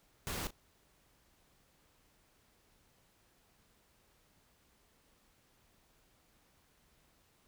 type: noise with echo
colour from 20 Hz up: pink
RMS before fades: -39 dBFS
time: 0.27-0.47 s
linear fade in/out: 0 ms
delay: 36 ms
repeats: 1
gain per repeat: -14 dB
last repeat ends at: 0.506 s
effects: pink hiss -70 dBFS RMS until 7.47 s